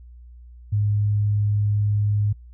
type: tone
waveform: sine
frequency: 103.83 Hz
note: G#2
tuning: in tune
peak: -18 dBFS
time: 0.72-2.33 s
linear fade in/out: 10 ms
effects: noise-tail reverb RT60 0.1 s tail -21 dB re dry + added 60 Hz sine -41 dBFS peak until 2.53 s